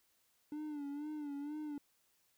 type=tone with vibrato; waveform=triangle; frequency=293.7 Hz; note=D4; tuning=in tune; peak=-38 dBFS; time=0.52-1.78 s; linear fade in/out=2 ms; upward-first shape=sine; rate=2.1 Hz; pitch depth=71 cents each way; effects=white hiss -75 dBFS RMS until 2.37 s